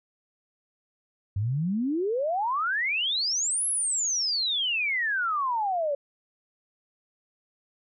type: exponential two-way sweep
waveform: sine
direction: up then down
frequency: 94.2 to 11175 to 552 Hz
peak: -24 dBFS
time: 1.36-5.95 s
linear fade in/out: 5 ms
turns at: 3.67 s
effects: none